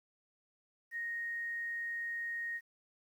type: tone with quantisation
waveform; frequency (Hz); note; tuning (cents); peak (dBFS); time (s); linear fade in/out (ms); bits
sine; 1864.7; A#6; 0; -36; 0.91-2.61; 50; 11
effects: none